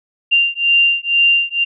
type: beating tone pair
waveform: sine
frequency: 2782 / 2784.1 Hz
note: F7 / F7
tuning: -7 / -6 cents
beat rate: 2.1 Hz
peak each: -14 dBFS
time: 0.31-1.65 s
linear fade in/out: 20 ms
effects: none